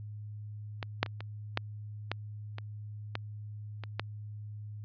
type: clicks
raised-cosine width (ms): 0.3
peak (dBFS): -19 / -9 / -24 / -25 / -12 / -15 / -24 / -17 / -25 / -15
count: 10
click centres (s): 0.828 / 1.03 / 1.062 / 1.206 / 1.574 / 2.116 / 2.584 / 3.154 / 3.837 / 3.996
effects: added 105 Hz sine -40 dBFS peak until 4.84 s + resampled to 11025 Hz